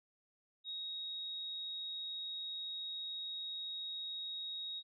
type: tone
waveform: sine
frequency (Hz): 3773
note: A#7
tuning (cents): +20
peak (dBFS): -40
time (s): 0.64-4.83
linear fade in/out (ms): 50
effects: none